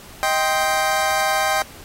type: chord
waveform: 25% pulse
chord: C minor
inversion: first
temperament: just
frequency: 627.9 / 784.9 / 1046.5 Hz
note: Eb5 / G5 / C6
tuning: +16 / +2 / 0 cents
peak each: -19 / -16 / -21 dBFS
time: 0.23-1.62 s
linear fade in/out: 0 ms
effects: pink hiss -42 dBFS RMS until 1.84 s + AAC 48 kbps